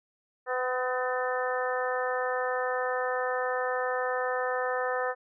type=harmonic tone with a mistuned harmonic; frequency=252.6 Hz; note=B3; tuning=39 cents sharp; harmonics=2 / 3 / 4 / 5 / 6 / 7; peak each=-30 / -34 / -37 / -35 / -39 / -35 dBFS; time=0.46-5.15 s; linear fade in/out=50 ms; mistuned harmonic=7; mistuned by=+18 cents; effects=none